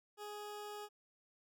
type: tone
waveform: 20% pulse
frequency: 416.3 Hz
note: G#4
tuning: 4 cents sharp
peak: -40 dBFS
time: 0.17-0.89 s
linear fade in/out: 50 ms
effects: none